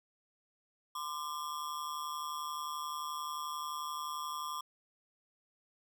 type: ring-modulated tone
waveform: square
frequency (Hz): 1108.7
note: C#6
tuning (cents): 0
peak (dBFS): -35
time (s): 0.95-4.61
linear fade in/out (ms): 5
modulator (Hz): 75.7
effects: none